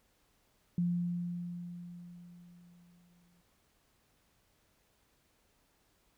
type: tone with exponential decay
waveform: sine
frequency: 174.61 Hz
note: F3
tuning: in tune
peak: -27 dBFS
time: 0.78-3.41 s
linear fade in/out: 2 ms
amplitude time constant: 570 ms
effects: pink hiss -72 dBFS RMS until 6.17 s